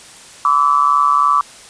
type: tone with amplitude modulation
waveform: sine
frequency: 1154 Hz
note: D6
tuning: 31 cents flat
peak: -6 dBFS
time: 0.45-1.41 s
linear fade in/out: 2 ms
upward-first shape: sine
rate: 143 Hz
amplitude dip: 85%
effects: white hiss -39 dBFS RMS until 1.69 s + resampled to 22050 Hz